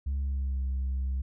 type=tone with pitch glide; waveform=sine; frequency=69 to 65.77 Hz; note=C#2 to C2; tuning=-7 to +10 cents; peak=-25 dBFS; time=0.06-1.22 s; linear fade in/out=10 ms; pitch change=-83 cents; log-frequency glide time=0.2-0.63 s; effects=tanh soft clip ceiling -26 dBFS